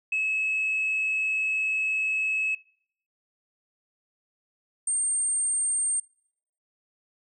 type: tone pair in turn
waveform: sine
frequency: 2583 / 8688 Hz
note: E7 / C#9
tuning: -36 / -36 cents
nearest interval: octave + major sixth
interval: 2100 cents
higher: second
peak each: -22 dBFS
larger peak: neither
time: 0.12-2.55 / 4.87-6 s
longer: first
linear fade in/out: 5 ms
effects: noise-tail reverb RT60 0.7 s tail -25 dB re dry + tanh soft clip ceiling -20 dBFS